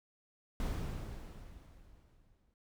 brown noise with exponential decay, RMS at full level -33 dBFS, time 0.6-2.54 s, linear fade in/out 1 ms, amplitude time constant 420 ms, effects none

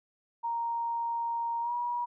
sine tone with pitch glide, 932.3 to 962.4 Hz, A#5 to B5, 0 to -45 cents, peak -29 dBFS, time 0.43-2.06 s, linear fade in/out 20 ms, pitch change +55 cents, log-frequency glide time 1.61-1.73 s, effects none

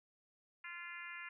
harmonic tone, 346.5 Hz, F4, 14 cents flat, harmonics 3 / 4 / 5 / 6 / 7 / 8, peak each -56 / -53 / -51 / -50 / -53 / -56 dBFS, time 0.64-1.29 s, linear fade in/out 5 ms, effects none

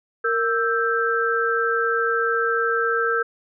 sine tone cluster, 462.9 / 1323 / 1573 Hz, A#4 / E6 / G6, -12 / +6 / +6 cents, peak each -23 dBFS, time 0.24-3.23 s, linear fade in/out 10 ms, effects none

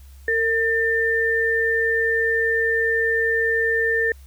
sine tone pair together, 456.6 / 1795 Hz, A#4 / A6, -36 / +34 cents, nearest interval 2 octaves, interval 2370 cents, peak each -22 / -19 dBFS, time 0.28-4.12 s, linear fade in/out 2 ms, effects added 67 Hz sine -41 dBFS peak until 4.26 s + white hiss -56 dBFS RMS until 4.26 s

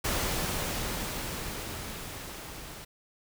pink noise with level ramp, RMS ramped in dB -29 to -44 dBFS, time 0.04-2.85 s, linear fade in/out 10 ms, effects none

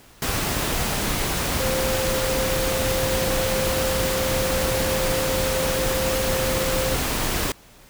sine tone in noise, 523.3 Hz, C5, in tune, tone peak -24 dBFS, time 1.6-6.95 s, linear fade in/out 2 ms, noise pink, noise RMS -24 dBFS, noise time 0.22-7.52 s, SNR -3 dB, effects pink hiss -50 dBFS RMS until 7.89 s

